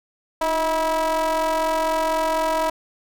square ring-modulated tone, 164.81 Hz, E3, in tune, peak -17 dBFS, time 0.41-2.7 s, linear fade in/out 5 ms, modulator 802 Hz, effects none

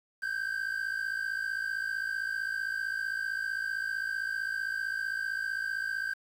triangle tone pair together, 1544.5 / 1600 Hz, G6 / G6, -26 / +35 cents, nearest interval minor second, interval 61 cents, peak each -32 / -32 dBFS, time 0.22-6.14 s, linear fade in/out 10 ms, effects 9-bit

